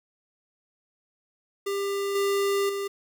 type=tone with level steps; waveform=square; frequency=398.2 Hz; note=G4; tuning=27 cents sharp; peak=-27 / -23 / -29 dBFS; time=1.66-2.88 s; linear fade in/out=10 ms; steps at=2.15 / 2.69 s; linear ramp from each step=5 ms; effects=9-bit